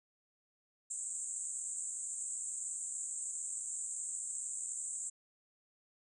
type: band-pass noise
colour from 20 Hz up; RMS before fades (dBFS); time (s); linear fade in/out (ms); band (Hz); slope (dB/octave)
white; -41; 0.9-5.1; 10; 7200 to 8400; 96
effects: none